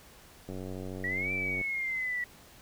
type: click train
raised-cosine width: 2 ms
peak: -27 dBFS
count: 106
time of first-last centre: 0.49-1.613 s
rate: 93.5 Hz
type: exponential two-way sweep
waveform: sine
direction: up then down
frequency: 1902 to 2349 to 1940 Hz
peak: -30 dBFS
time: 1.04-2.24 s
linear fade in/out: 2 ms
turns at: 1.32 s
effects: pink hiss -55 dBFS RMS until 2.61 s